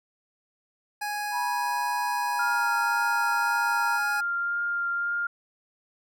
25% pulse tone, 830.6 Hz, G#5, in tune, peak -25 dBFS, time 1.01-4.21 s, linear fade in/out 10 ms
sine tone with pitch glide, 971 to 932 Hz, B5 to A#5, -30 to -1 cents, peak -27 dBFS, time 1.31-4 s, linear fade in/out 50 ms, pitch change -71 cents, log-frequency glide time 2.35-2.74 s
sine tone with vibrato, 1400 Hz, F6, 4 cents sharp, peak -25 dBFS, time 2.39-5.27 s, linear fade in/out 5 ms, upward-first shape triangle, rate 1.9 Hz, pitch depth 12 cents each way
effects none

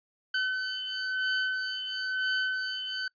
sawtooth beating tone pair, 1519 / 1520 Hz, F#6 / F#6, +45 / +46 cents, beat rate 1 Hz, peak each -27 / -29 dBFS, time 0.34-3.08 s, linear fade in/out 5 ms, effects noise-tail reverb RT60 0.1 s tail -23 dB re dry + resampled to 11025 Hz

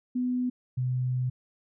sine tone pair in turn, 249.6 / 126.69 Hz, B3 / B2, +19 / +45 cents, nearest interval octave, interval 1174 cents, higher first, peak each -25 dBFS, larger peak neither, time 0.15-0.5 / 0.77-1.3 s, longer second, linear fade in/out 10 ms, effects none

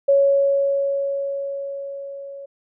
sine tone with level ramp, 556 Hz, C#5, 5 cents sharp, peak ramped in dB -11 to -33 dBFS, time 0.08-2.46 s, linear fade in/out 10 ms, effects none

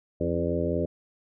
harmonic tone with a mistuned harmonic, 84.8 Hz, E2, 50 cents sharp, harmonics 1 / 2 / 3 / 4 / 5 / 6 / 7, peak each -32 / -32 / -32 / -32 / -32 / -32 / -32 dBFS, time 0.2-0.86 s, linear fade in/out 10 ms, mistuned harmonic 3, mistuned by +49 cents, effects none

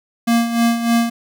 square tone with tremolo, 233.1 Hz, A#3, in tune, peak -12 dBFS, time 0.27-1.1 s, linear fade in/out 10 ms, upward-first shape sine, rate 3.3 Hz, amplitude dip 65%, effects none

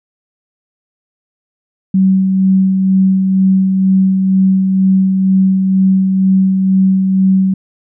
sine tone with tremolo, 190.2 Hz, F#3, 48 cents sharp, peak -6 dBFS, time 1.94-7.54 s, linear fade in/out 5 ms, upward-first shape sine, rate 2.1 Hz, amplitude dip 35%, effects none

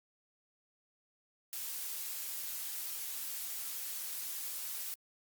blue noise, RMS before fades -40 dBFS, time 1.53-4.94 s, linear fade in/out 0 ms, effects Opus 48 kbps

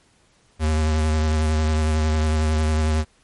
square tone with vibrato, 77.78 Hz, D#2, in tune, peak -18 dBFS, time 0.59-3.05 s, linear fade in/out 50 ms, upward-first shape triangle, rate 11 Hz, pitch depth 29 cents each way, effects pink hiss -59 dBFS RMS until 3.23 s + MP3 48 kbps

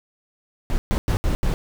brown noise bursts at uneven times, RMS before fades -20 dBFS, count 5, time 0.7-0.78 / 0.91-0.98 / 1.08-1.17 / 1.24-1.35 / 1.43-1.54 s, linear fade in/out 0 ms, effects none

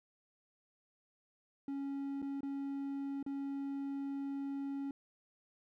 triangle tone with dropouts, 277.2 Hz, C#4, in tune, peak -35 dBFS, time 1.68-4.91 s, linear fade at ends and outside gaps 2 ms, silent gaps 2.219-2.225 / 2.407-2.431 / 3.228-3.263 s, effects none

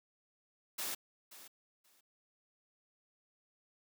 white noise with echo, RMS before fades -39 dBFS, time 0.78-0.95 s, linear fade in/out 10 ms, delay 530 ms, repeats 2, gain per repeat -15 dB, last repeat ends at 2.01 s, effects high-pass 200 Hz 12 dB/octave

